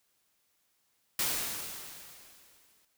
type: noise with exponential decay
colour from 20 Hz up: white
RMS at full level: -29 dBFS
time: 1.19-2.85 s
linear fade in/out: 2 ms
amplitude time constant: 360 ms
effects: white hiss -74 dBFS RMS until 2.97 s